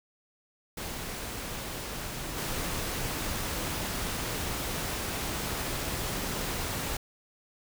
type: noise with level steps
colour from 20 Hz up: pink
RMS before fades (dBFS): -37 / -33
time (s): 0.77-6.97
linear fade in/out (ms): 5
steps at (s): 2.36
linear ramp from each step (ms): 20
effects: none